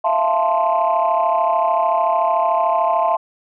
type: chord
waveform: sine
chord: F major seventh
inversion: third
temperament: equal with one note detuned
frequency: 659.3 / 692.8 / 880 / 1046.5 Hz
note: E5 / F5 / A5 / C6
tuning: 0 / -14 / 0 / 0 cents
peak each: -19 dBFS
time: 0.04-3.17 s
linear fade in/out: 10 ms
effects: tanh soft clip ceiling -7 dBFS